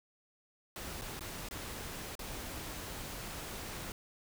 pink noise with dropouts, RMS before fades -43 dBFS, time 0.76-3.92 s, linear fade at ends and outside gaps 1 ms, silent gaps 1.013-1.019 / 1.194-1.208 / 1.487-1.51 / 2.153-2.192 s, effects none

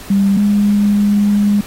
sine tone pair in turn, 197.8 / 205 Hz, G3 / G#3, +16 / -22 cents, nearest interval minor second, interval 62 cents, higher second, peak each -9 dBFS, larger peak neither, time 0.1-0.37 / 0.37-1.61 s, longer second, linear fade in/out 5 ms, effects pink hiss -34 dBFS RMS until 1.66 s + AAC 48 kbps

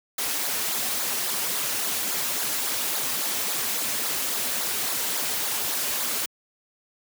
white noise with flanger, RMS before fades -27 dBFS, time 0.18-6.26 s, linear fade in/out 5 ms, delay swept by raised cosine 0.34 to 6.04 ms, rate 3.6 Hz, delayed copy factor -0.75, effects high-pass 150 Hz 12 dB/octave

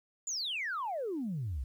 sine exponential sweep, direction down, 7280 to 58.27 Hz, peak -32 dBFS, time 0.27-1.64 s, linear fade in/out 5 ms, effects tanh soft clip ceiling -29 dBFS + 11-bit

